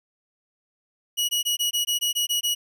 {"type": "tone bursts", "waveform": "sawtooth", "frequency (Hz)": 2913, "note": "F#7", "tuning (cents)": -28, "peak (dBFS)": -18, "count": 10, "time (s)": [1.17, 2.55], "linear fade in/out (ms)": 20, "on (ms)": 120, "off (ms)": 20, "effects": []}